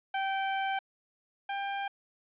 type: tone pair in turn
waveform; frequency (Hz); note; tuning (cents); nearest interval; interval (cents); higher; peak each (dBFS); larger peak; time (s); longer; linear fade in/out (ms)
sawtooth; 777 / 794.7; G5 / G5; -16 / +23; unison; 39; second; -25 / -28; first; 0.14-0.79 / 1.49-1.88; first; 5
effects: resampled to 8000 Hz + 11-bit